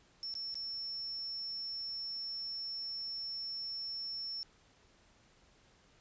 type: tone with dropouts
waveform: sine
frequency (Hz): 5400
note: E8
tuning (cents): +41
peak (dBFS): -38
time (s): 0.23-4.43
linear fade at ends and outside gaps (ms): 0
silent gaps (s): 0.339-0.352 / 0.542-0.554
effects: pink hiss -66 dBFS RMS until 6 s + resampled to 16000 Hz